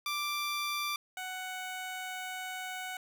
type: tone pair in turn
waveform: 15% pulse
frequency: 1177 / 743.4 Hz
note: D6 / F#5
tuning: +3 / +8 cents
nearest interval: minor sixth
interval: 795 cents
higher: first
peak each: -26 / -31 dBFS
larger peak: first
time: 0.06-0.96 / 1.17-2.97 s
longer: second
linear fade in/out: 2 ms
effects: none